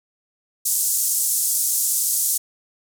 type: band-pass noise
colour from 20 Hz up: pink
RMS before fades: -21 dBFS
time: 0.65-2.38 s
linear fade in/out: 10 ms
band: 7000 to 14000 Hz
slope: 24 dB/octave
effects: none